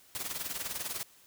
white noise with tremolo, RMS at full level -34 dBFS, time 0.15-1.03 s, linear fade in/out 0 ms, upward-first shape triangle, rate 20 Hz, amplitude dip 80%, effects white hiss -60 dBFS RMS until 1.26 s

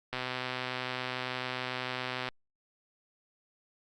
click train, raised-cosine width 0.3 ms, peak -18 dBFS, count 275, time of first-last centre 0.13-2.287 s, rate 127 Hz, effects Opus 48 kbps

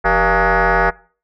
sine tone with frequency modulation, 387.4 Hz, G4, 20 cents flat, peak -10 dBFS, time 0.04-0.91 s, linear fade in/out 20 ms, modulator 216 Hz, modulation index 6.5, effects noise-tail reverb RT60 0.4 s tail -22 dB re dry + tanh soft clip ceiling -7 dBFS

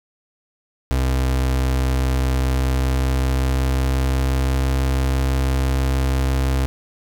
35% pulse tone with pitch glide, 64.9 to 66.07 Hz, C2 to C2, -13 to +17 cents, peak -15 dBFS, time 0.91-6.66 s, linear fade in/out 0 ms, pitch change +30 cents, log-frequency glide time 2.39-4.75 s, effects none

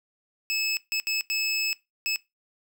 25% pulse tone bursts at uneven times, 2600 Hz, E7, 24 cents flat, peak -21 dBFS, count 5, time 0.5-0.77 / 0.92-1 / 1.07-1.21 / 1.3-1.73 / 2.06-2.16 s, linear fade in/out 0 ms, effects noise-tail reverb RT60 0.2 s tail -19 dB re dry

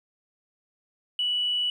triangle tone, 2951 Hz, F#7, 5 cents flat, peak -20 dBFS, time 1.19-1.7 s, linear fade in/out 2 ms, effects tanh soft clip ceiling -21 dBFS + resampled to 22050 Hz

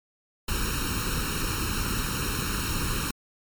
pink noise with comb filter, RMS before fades -28 dBFS, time 0.48-3.11 s, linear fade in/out 5 ms, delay 0.73 ms, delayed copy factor +0.95, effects MP3 96 kbps

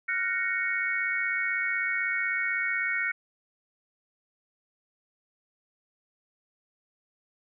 sine chord, Gb major seventh, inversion third, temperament equal with one note detuned, 1396.9 / 1492.9 / 1864.7 / 2217 Hz, F6 / Gb6 / Bb6 / Db7, 0 / +15 / 0 / 0 cents, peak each -35 / -33 / -31 / -29 dBFS, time 0.08-3.12 s, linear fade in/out 10 ms, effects none

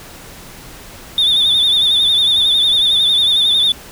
sine tone with vibrato, 3579 Hz, A7, 29 cents sharp, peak -8 dBFS, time 1.18-3.72 s, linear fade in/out 2 ms, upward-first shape sine, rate 11 Hz, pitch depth 66 cents each way, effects tanh soft clip ceiling -8 dBFS + pink hiss -36 dBFS RMS until 3.91 s

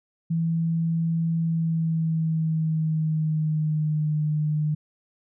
sine tone with pitch glide, 164.81 to 152.01 Hz, E3 to D#3, 0 to -40 cents, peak -21 dBFS, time 0.3-4.75 s, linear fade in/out 10 ms, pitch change -140 cents, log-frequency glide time 1.38-4.17 s, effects none

